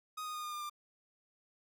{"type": "tone with pitch steps", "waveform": "45% pulse", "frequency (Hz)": [1249, 1237.5, 1226.1, 1214.8, 1203.7, 1192.6], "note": ["D#6", "D#6", "D#6", "D#6", "D6", "D6"], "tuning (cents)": [6, -10, -26, -42, 42, 26], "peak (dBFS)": -39, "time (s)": [0.17, 0.698], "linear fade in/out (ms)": 10, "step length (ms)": 88, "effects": []}